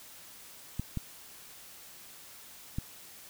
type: clicks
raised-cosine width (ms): 5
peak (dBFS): -20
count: 3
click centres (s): 0.796 / 0.973 / 2.785
effects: white hiss -51 dBFS RMS until 3.29 s